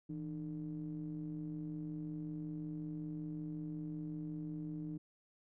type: ring-modulated tone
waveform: triangle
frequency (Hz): 70.1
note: C#2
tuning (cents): +20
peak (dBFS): -35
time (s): 0.09-4.98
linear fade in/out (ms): 10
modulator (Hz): 233
effects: none